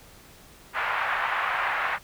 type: band-pass noise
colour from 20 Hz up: pink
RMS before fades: -27 dBFS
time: 0.73-1.99 s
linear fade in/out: 50 ms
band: 830 to 2200 Hz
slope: 24 dB/octave
effects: pink hiss -51 dBFS RMS until 2.03 s